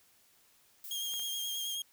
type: noise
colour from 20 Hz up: violet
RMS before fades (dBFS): -45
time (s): 0.84-1.75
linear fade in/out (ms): 2
type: tone with vibrato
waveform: sawtooth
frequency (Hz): 3237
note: G#7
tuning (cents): -45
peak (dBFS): -32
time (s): 0.91-1.82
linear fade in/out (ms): 2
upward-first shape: triangle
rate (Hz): 9.4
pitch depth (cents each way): 31
type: clicks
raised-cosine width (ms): 0.3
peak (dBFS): -35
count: 2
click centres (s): 1.139 / 1.196
effects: white hiss -66 dBFS RMS until 1.92 s